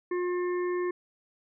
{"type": "harmonic tone", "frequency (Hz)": 356.9, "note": "F4", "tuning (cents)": 38, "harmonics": [1, 3, 5, 6], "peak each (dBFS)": [-27, -38, -42, -47], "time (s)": [0.11, 0.91], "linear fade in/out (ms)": 5, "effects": []}